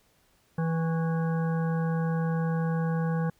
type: harmonic tone with a mistuned harmonic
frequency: 163.9 Hz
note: E3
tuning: 10 cents flat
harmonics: 1 / 3 / 5 / 7 / 9 / 10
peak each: -25 / -35 / -39 / -42 / -44 / -45 dBFS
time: 0.58-3.3 s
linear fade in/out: 5 ms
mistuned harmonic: 7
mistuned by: -55 cents
effects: pink hiss -66 dBFS RMS until 3.39 s